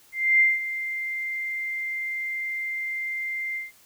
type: tone with ADSR envelope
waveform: sine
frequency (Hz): 2093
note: C7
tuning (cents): 0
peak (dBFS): -14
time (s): 0.12-3.72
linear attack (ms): 280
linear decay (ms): 190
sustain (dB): -13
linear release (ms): 160
effects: white hiss -56 dBFS RMS until 3.85 s